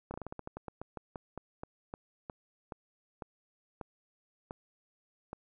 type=slowing click train; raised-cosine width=1 ms; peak=-26 dBFS; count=22; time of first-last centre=0.11-5.331 s; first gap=30 ms; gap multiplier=1.18; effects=none